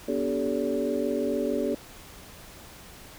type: tone cluster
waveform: sine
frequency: 244.7 / 289.2 / 385.5 / 432.1 / 571 Hz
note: B3 / D4 / G4 / A4 / D5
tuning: -16 / -27 / -29 / -31 / -49 cents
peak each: -31 dBFS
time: 0.08-1.75 s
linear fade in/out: 5 ms
effects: pink hiss -47 dBFS RMS until 3.18 s